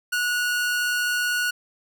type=tone pair together; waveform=45% pulse; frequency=1462 / 2789 Hz; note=F#6 / F7; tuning=-21 / -3 cents; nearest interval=major seventh; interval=1118 cents; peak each=-22 / -31 dBFS; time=0.12-1.51 s; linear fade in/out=10 ms; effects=none